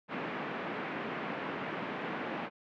pink band-pass noise, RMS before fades -38 dBFS, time 0.08-2.5 s, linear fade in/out 50 ms, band 180 to 2500 Hz, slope 24 dB/octave, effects none

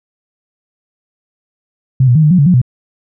sine tone with pitch steps, 131 / 121.8 / 157.3 / 150.7 / 182 / 142.2 / 180.3 / 124.9 Hz, C3 / B2 / D#3 / D3 / F#3 / C#3 / F#3 / B2, +2 / -24 / +19 / +45 / -28 / +45 / -45 / +20 cents, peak -5 dBFS, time 2-2.616 s, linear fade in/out 5 ms, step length 77 ms, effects none

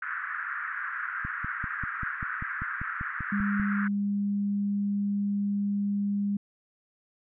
white band-pass noise, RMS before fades -34 dBFS, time 0.02-3.88 s, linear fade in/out 5 ms, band 1300 to 1700 Hz, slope 48 dB/octave
click train, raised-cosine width 5 ms, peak -23 dBFS, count 13, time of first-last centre 1.25-3.598 s, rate 5.11 Hz
sine tone, 202.2 Hz, G#3, 46 cents flat, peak -25 dBFS, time 3.32-6.37 s, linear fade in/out 5 ms
effects none

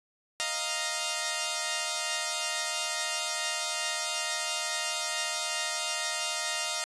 5% pulse chord, Eb suspended second, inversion none, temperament equal, 622.3 / 698.5 / 932.3 Hz, Eb5 / F5 / Bb5, 0 / 0 / 0 cents, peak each -23 / -22 / -23 dBFS, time 0.4-6.84 s, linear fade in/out 0 ms, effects resampled to 22050 Hz

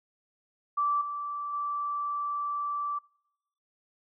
sine tone with level steps, 1164 Hz, D6, 16 cents flat, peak -24 / -32 / -29 dBFS, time 0.77-2.99 s, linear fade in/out 10 ms, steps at 1.01 / 1.53 s, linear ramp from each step 5 ms, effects noise-tail reverb RT60 0.9 s tail -26 dB re dry

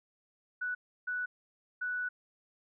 sine tone bursts at uneven times, 1480 Hz, F#6, in tune, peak -32 dBFS, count 3, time 0.61-0.75 / 1.07-1.26 / 1.81-2.09 s, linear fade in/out 10 ms, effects none

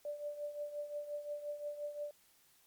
sine tone with tremolo, 587.3 Hz, D5, in tune, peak -36 dBFS, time 0.05-2.11 s, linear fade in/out 2 ms, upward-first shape triangle, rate 5.7 Hz, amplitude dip 75%, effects white hiss -68 dBFS RMS until 2.66 s + MP3 96 kbps

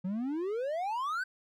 triangle exponential sweep, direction up, 177.3 to 1568 Hz, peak -29 dBFS, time 0.04-1.24 s, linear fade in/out 10 ms, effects none

